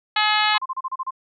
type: harmonic tone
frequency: 424.8 Hz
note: G#4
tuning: 39 cents sharp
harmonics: 2 / 3 / 4 / 5 / 6 / 7 / 8 / 9 / 10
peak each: -22 / -24 / -25 / -26 / -27 / -27 / -28 / -29 / -29 dBFS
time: 0.16-0.58 s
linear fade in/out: 5 ms
type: tone bursts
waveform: sine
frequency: 1051 Hz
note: C6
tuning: 7 cents sharp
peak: -23 dBFS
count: 8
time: 0.54-1.108 s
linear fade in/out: 10 ms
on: 43 ms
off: 32 ms
effects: none